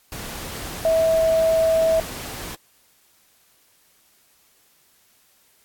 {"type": "tone in noise", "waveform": "sine", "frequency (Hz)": 649, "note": "E5", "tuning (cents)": -27, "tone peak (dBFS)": -15, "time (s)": [0.85, 2], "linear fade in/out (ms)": 2, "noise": "pink", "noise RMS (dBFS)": -33, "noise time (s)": [0.12, 2.55], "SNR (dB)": 15, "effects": ["white hiss -59 dBFS RMS until 5.64 s", "AAC 64 kbps"]}